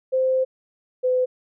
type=tone pair in turn; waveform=sine; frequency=520 / 507 Hz; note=C5 / B4; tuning=-11 / +45 cents; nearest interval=unison; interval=44 cents; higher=first; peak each=-17 dBFS; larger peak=neither; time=0.12-0.45 / 1.03-1.26 s; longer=first; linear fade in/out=20 ms; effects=none